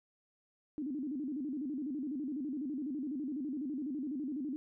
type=tone with vibrato; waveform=sine; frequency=278.9 Hz; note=C#4; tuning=11 cents sharp; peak=-35 dBFS; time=0.78-4.56 s; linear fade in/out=0 ms; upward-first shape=square; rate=12 Hz; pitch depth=150 cents each way; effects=none